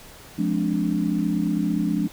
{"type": "chord", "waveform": "sine", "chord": "D half-diminished seventh", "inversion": "first", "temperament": "just", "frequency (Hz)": [176.2, 211.4, 264.3, 293.7], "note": ["F3", "Ab3", "C4", "D4"], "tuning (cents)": [16, 31, 18, 0], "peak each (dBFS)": [-25, -25, -30, -25], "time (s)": [0.38, 2.08], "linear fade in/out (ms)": 10, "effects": ["pink hiss -45 dBFS RMS until 2.12 s"]}